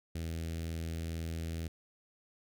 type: tone with notch filter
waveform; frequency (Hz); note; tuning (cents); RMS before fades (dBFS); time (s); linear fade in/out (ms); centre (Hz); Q
sawtooth; 82.1; E2; -6; -38; 0.15-1.68; 5; 1000; 0.63
effects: none